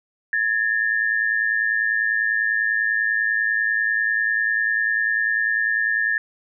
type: tone pair together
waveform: sine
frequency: 1689.9 / 1800 Hz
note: G#6 / A6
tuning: +30 / +39 cents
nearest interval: minor second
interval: 109 cents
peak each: -21 dBFS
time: 0.33-6.18 s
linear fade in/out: 2 ms
effects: none